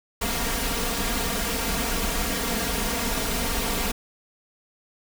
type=noise with comb filter; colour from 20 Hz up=pink; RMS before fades=-26 dBFS; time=0.21-3.92 s; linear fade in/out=10 ms; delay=4.3 ms; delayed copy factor=+0.8; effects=none